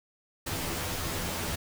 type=noise with comb filter; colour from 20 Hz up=pink; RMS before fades=-33 dBFS; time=0.46-1.56 s; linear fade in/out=10 ms; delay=12 ms; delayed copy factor=+0.85; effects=none